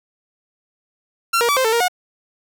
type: tone with pitch steps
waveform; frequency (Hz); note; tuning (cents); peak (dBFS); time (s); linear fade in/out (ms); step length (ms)
sawtooth; 1365 / 472.5 / 1151 / 521 / 445.2 / 468.5 / 726; F6 / A#4 / D6 / C5 / A4 / A#4 / F#5; -40 / +23 / -35 / -7 / +20 / +9 / -33; -11; 1.33-1.883; 10; 79
effects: none